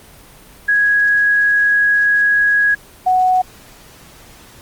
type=tone pair in turn; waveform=sine; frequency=1661.2 / 740 Hz; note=G#6 / F#5; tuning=0 / 0 cents; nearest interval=octave + major second; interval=1400 cents; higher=first; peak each=-10 / -10 dBFS; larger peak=neither; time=0.68-2.75 / 3.06-3.42 s; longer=first; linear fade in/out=10 ms; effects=pink hiss -42 dBFS RMS until 4.61 s + Opus 24 kbps